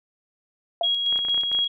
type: tone with exponential decay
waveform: sine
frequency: 680 Hz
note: F5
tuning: 46 cents flat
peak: -17 dBFS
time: 0.81-0.89 s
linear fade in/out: 2 ms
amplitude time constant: 17 ms
type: tone with tremolo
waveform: sine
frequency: 3300 Hz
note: G#7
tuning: 12 cents flat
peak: -19 dBFS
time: 0.83-1.68 s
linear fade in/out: 10 ms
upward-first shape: square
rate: 4.3 Hz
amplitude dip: 35%
type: clicks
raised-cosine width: 0.5 ms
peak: -23 dBFS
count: 11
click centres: 1.126 / 1.159 / 1.19 / 1.25 / 1.285 / 1.345 / 1.378 / 1.435 / 1.516 / 1.549 / 1.589 s
effects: none